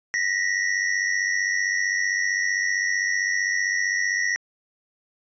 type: tone pair together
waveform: square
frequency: 1864.7 / 1960.2 Hz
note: A#6 / B6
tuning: 0 / -13 cents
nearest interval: minor second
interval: 87 cents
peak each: -25 dBFS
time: 0.14-4.36 s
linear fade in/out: 0 ms
effects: resampled to 16000 Hz